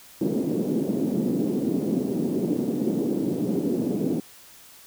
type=band-pass noise; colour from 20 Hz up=white; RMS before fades=-25 dBFS; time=0.21-4.2 s; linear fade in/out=2 ms; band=180 to 350 Hz; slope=24 dB/octave; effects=white hiss -49 dBFS RMS until 4.86 s